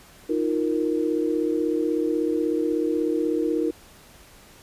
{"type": "chord", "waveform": "sine", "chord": "Eb suspended second", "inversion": "none", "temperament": "equal with one note detuned", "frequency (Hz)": [312.9, 349.2, 466.2], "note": ["Eb4", "F4", "Bb4"], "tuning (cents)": [10, 0, 0], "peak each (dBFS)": [-24, -26, -26], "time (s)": [0.29, 3.71], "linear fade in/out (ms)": 10, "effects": ["pink hiss -50 dBFS RMS until 4.62 s", "resampled to 32000 Hz"]}